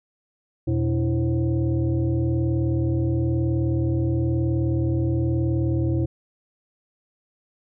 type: tone with frequency modulation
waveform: sine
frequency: 123 Hz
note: B2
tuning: 7 cents flat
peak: -19 dBFS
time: 0.67-6.06 s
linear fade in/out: 10 ms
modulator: 207 Hz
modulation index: 1.2
effects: none